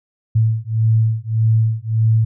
sine beating tone pair, 110.6 / 112.3 Hz, A2 / A2, +9 / +36 cents, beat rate 1.7 Hz, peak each -16 dBFS, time 0.35-2.25 s, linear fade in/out 10 ms, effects none

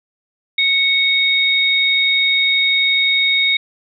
sine tone pair together, 2217 / 3729 Hz, C#7 / A#7, 0 / 0 cents, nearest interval major sixth, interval 900 cents, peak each -15 dBFS, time 0.58-3.57 s, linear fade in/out 5 ms, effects none

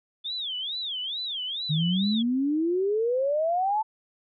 sine tone with vibrato, 3443 Hz, A7, 38 cents flat, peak -29 dBFS, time 0.24-2.23 s, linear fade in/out 20 ms, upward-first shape sine, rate 2.3 Hz, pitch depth 260 cents each way
sine exponential sweep, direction up, 148.7 to 891 Hz, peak -22 dBFS, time 1.69-3.83 s, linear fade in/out 20 ms
effects none

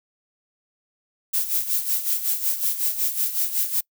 violet noise with tremolo, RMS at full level -21 dBFS, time 1.33-3.81 s, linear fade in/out 10 ms, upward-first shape sine, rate 5.4 Hz, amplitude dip 70%, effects noise-tail reverb RT60 0.1 s tail -26 dB re dry

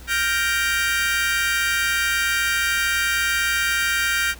35% pulse chord, G minor seventh, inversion third, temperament equal, 1396.9 / 1568 / 1864.7 / 2349 Hz, F6 / G6 / Bb6 / D7, 0 / 0 / 0 / 0 cents, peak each -23 / -22 / -24 / -24 dBFS, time 0.07-4.35 s, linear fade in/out 50 ms, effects added 60 Hz sine -39 dBFS peak until 4.39 s + pink hiss -45 dBFS RMS until 4.39 s

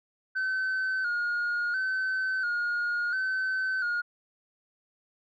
sine tone with vibrato, 1479 Hz, F#6, 1 cent flat, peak -24 dBFS, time 0.35-4.02 s, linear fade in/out 20 ms, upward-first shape square, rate 0.72 Hz, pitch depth 57 cents each way, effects tanh soft clip ceiling -25 dBFS

